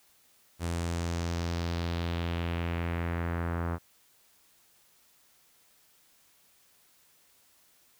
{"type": "tone with low-pass filter sweep", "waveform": "sawtooth", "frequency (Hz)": 85.1, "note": "F2", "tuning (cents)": -44, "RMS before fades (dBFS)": -32, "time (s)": [0.59, 3.79], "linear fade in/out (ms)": 50, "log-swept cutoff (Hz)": [9600, 1300], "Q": 1.9, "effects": ["white hiss -64 dBFS RMS until 7.99 s"]}